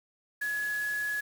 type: tone in noise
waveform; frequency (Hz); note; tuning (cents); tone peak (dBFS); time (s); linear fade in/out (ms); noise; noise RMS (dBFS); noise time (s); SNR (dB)
sine; 1690; G#6; +30; -29; 0.41-1.21; 10; white; -45; 0.41-1.21; +13
effects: none